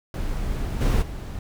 brown noise with level steps, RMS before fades -27 / -19 / -32 dBFS, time 0.14-1.39 s, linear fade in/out 2 ms, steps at 0.8 / 1.01 s, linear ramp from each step 20 ms, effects none

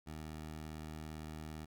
15% pulse tone, 77.7 Hz, D#2, 2 cents flat, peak -38 dBFS, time 0.06-1.66 s, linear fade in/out 20 ms, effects none

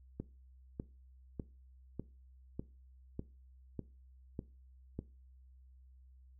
click train, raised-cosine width 3 ms, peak -26 dBFS, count 9, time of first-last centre 0.2-4.99 s, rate 1.67 Hz, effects noise-tail reverb RT60 0.3 s tail -19 dB re dry + added 64 Hz sine -57 dBFS peak until 6.39 s

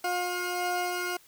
20% pulse tone pair together, 357.3 / 713 Hz, F4 / F5, +40 / +36 cents, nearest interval octave, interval 1196 cents, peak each -27 / -26 dBFS, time 0.04-1.17 s, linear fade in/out 5 ms, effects white hiss -58 dBFS RMS until 1.27 s

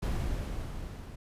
brown noise with level ramp, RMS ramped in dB -30 to -43 dBFS, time 0.02-1.16 s, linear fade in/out 10 ms, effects resampled to 32000 Hz

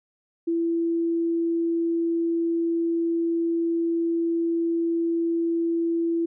sine tone, 334.6 Hz, E4, 26 cents sharp, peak -21 dBFS, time 0.47-6.26 s, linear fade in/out 10 ms, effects none

